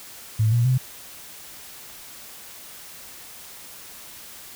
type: tone with pitch steps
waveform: sine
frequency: 109.5 / 118.72 / 128.72 Hz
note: A2 / A#2 / C3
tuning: -8 / +32 / -28 cents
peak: -16 dBFS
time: 0.39-0.78 s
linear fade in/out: 10 ms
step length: 130 ms
effects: white hiss -42 dBFS RMS until 4.55 s